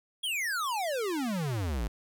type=exponential sweep; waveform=square; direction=down; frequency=3371 to 49.7 Hz; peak=-30 dBFS; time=0.23-1.88 s; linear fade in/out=10 ms; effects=none